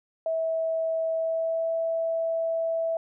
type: tone with pitch glide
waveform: sine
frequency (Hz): 650 to 657.2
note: E5 to E5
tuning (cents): -24 to -5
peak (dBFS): -24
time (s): 0.26-2.97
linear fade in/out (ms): 2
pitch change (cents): +19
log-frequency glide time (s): 1.14-1.72
effects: none